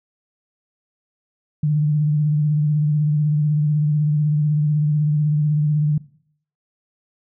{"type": "tone with vibrato", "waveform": "sine", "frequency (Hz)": 150, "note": "D3", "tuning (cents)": 37, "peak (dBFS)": -15, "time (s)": [1.63, 5.98], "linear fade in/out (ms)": 5, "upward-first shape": "triangle", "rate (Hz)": 16, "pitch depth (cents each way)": 46, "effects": ["noise-tail reverb RT60 0.6 s tail -19 dB re dry"]}